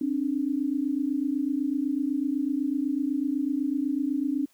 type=tone pair together; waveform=sine; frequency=268.2 / 296.2 Hz; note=C4 / D4; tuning=+43 / +15 cents; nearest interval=major second; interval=172 cents; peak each=-27 dBFS; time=0.01-4.46 s; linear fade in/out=5 ms; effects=white hiss -64 dBFS RMS until 4.53 s